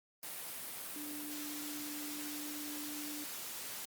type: tone in noise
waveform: sine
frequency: 296.4 Hz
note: D4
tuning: 16 cents sharp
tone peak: -44 dBFS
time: 0.96-3.24 s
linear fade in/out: 0 ms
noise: white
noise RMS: -44 dBFS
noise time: 0.23-3.85 s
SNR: -3 dB
effects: high-pass 150 Hz 12 dB/octave + Opus 32 kbps